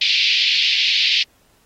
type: band-pass noise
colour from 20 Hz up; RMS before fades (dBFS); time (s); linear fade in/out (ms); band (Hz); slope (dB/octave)
pink; -17; 0.01-1.23; 5; 2400 to 4700; 48
effects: pink hiss -58 dBFS RMS until 1.65 s + AAC 48 kbps